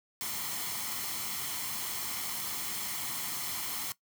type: noise with comb filter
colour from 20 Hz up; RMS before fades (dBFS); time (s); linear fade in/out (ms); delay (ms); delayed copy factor
white; -36; 0.21-3.92; 0; 0.94; +0.5
effects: noise-tail reverb RT60 0.1 s tail -18 dB re dry + high-pass 100 Hz 12 dB/octave